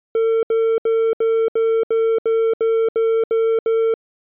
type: tone bursts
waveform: triangle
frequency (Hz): 451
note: A4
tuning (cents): +43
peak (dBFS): -12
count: 11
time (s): 0.15-3.94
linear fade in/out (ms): 2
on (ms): 280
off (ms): 71
effects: resampled to 8000 Hz